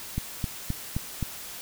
click train, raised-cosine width 5 ms, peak -15 dBFS, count 5, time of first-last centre 0.18-1.227 s, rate 3.82 Hz, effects white hiss -40 dBFS RMS until 1.61 s

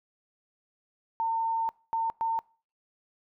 sine tone bursts at uneven times, 906 Hz, A#5, 50 cents flat, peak -25 dBFS, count 3, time 1.2-1.69 / 1.93-2.1 / 2.21-2.39 s, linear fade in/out 0 ms, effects noise-tail reverb RT60 0.4 s tail -24 dB re dry

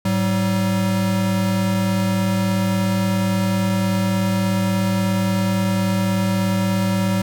square tone pair together, 106.86 / 190.4 Hz, G#2 / F#3, +50 / +50 cents, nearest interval minor seventh, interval 1000 cents, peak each -23 / -19 dBFS, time 0.05-7.22 s, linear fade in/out 5 ms, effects none

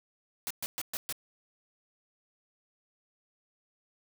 white noise bursts, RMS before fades -35 dBFS, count 5, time 0.47-1.125 s, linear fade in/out 0 ms, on 35 ms, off 120 ms, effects none

